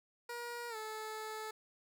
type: tone with pitch glide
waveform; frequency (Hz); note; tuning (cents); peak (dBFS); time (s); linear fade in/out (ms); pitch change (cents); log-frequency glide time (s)
15% pulse; 476.7 to 434.6; A#4 to A4; +39 to -21; -35; 0.29-1.51; 5; -160; 0.69-0.76
effects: none